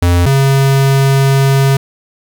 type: tone pair in turn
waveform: square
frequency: 87.5 / 136.37 Hz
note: F2 / C#3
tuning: +4 / -28 cents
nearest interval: minor sixth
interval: 768 cents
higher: second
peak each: -8 dBFS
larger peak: neither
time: 0.02-0.26 / 0.26-1.77 s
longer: second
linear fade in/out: 5 ms
effects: 7-bit